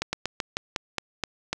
slowing click train, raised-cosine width 0.2 ms, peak -9 dBFS, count 9, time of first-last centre 0.02-1.53 s, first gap 110 ms, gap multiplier 1.15, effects none

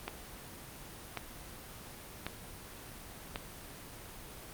click train, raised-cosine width 0.3 ms, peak -19 dBFS, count 4, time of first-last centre 0.08-3.359 s, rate 0.915 Hz, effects pink hiss -48 dBFS RMS until 4.53 s + Opus 24 kbps

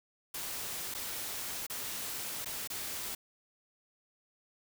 white noise with dropouts, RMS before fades -39 dBFS, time 0.34-3.15 s, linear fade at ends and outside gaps 5 ms, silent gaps 0.941-0.947 / 1.667-1.698 / 2.447-2.457 / 2.675-2.7 s, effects none

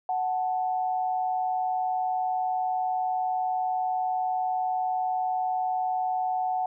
sine tone pair together, 740 / 880 Hz, F#5 / A5, 0 / 0 cents, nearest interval minor third, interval 300 cents, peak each -25 / -33 dBFS, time 0.09-6.66 s, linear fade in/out 2 ms, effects none

